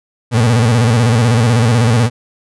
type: tone with vibrato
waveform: 35% pulse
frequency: 116.3 Hz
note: A#2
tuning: 4 cents flat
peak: -7 dBFS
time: 0.31-2.1 s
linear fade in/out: 50 ms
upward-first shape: square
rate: 16 Hz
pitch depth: 92 cents each way
effects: resampled to 24000 Hz